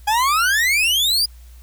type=exponential sweep; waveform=40% pulse; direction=up; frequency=815 to 4978 Hz; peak=-14 dBFS; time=0.07-1.26 s; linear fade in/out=10 ms; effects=added 60 Hz sine -39 dBFS peak until 1.62 s + white hiss -54 dBFS RMS until 1.62 s